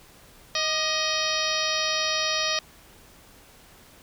harmonic tone with a mistuned harmonic, 628 Hz, D#5, 16 cents sharp, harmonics 1 / 2 / 3 / 4 / 5 / 6 / 7 / 8 / 9, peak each -32 / -32 / -32 / -32 / -32 / -32 / -32 / -32 / -32 dBFS, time 0.55-2.59 s, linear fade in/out 2 ms, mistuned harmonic 2, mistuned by -49 cents, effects pink hiss -52 dBFS RMS until 4.02 s

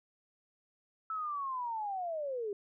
sine linear sweep, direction down, 1318.5 to 392 Hz, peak -34 dBFS, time 1.1-2.53 s, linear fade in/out 2 ms, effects none

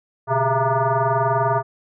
sine tone with frequency modulation, 123.47 Hz, B2, in tune, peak -16 dBFS, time 0.27-1.63 s, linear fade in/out 50 ms, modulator 267 Hz, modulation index 4.2, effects none

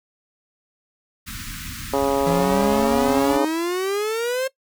pink band-stop noise, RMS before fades -33 dBFS, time 1.26-3.38 s, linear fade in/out 20 ms, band 280 to 1200 Hz, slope 48 dB/octave
harmonic tone, 138.59 Hz, C#3, in tune, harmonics 2 / 3 / 4 / 5 / 6 / 7 / 8 / 9, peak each -25 / -23 / -22 / -29 / -27 / -29 / -36 / -33 dBFS, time 1.93-3.45 s, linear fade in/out 5 ms
45% pulse exponential sweep, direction up, 164.7 to 536 Hz, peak -21 dBFS, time 2.26-4.48 s, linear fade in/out 10 ms
effects noise-tail reverb RT60 0.1 s tail -20 dB re dry

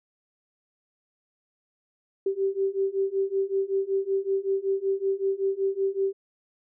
sine beating tone pair, 386.5 / 391.8 Hz, G4 / G4, -24 / -1 cents, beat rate 5.3 Hz, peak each -27 / -26 dBFS, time 2.26-6.13 s, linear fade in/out 5 ms, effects none

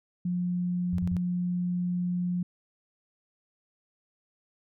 sine tone, 177.9 Hz, F3, 32 cents sharp, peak -26 dBFS, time 0.25-2.43 s, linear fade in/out 5 ms
sine tone bursts, 89.3 Hz, F2, 39 cents sharp, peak -29 dBFS, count 3, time 0.93-1.167 s, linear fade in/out 0 ms, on 53 ms, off 39 ms
effects none

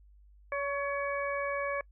harmonic tone with a mistuned harmonic, 565 Hz, C#5, 33 cents sharp, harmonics 1 / 2 / 3 / 4, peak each -33 / -36 / -38 / -39 dBFS, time 0.52-1.81 s, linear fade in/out 2 ms, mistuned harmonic 2, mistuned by -18 cents, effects noise-tail reverb RT60 0.1 s tail -26 dB re dry + added 50 Hz sine -55 dBFS peak until 1.91 s

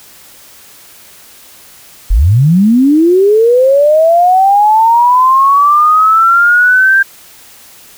sine linear sweep, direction up, 35.61 to 1592 Hz, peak -4 dBFS, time 2.1-7.03 s, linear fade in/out 10 ms, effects white hiss -38 dBFS RMS until 7.97 s

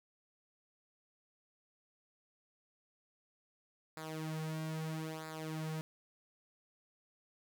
sawtooth tone with flanger, 158 Hz, D#3, 27 cents sharp, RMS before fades -41 dBFS, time 3.97-5.81 s, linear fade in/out 0 ms, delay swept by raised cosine 0.33 to 4.03 ms, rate 0.77 Hz, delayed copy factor -0.75, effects none

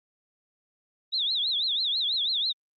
sine tone with vibrato, 3729 Hz, A#7, in tune, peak -24 dBFS, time 1.12-2.53 s, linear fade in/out 20 ms, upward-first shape triangle, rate 6.1 Hz, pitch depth 240 cents each way, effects Opus 24 kbps

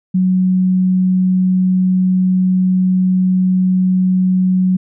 sine tone, 185 Hz, F#3, in tune, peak -10 dBFS, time 0.14-4.77 s, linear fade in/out 10 ms, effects none

